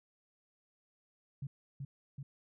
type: tone with echo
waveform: sine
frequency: 137.9 Hz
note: C#3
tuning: 9 cents flat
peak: -37 dBFS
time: 1.42-1.47 s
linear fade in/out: 5 ms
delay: 380 ms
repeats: 2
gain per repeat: -2 dB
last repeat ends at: 2.23 s
effects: none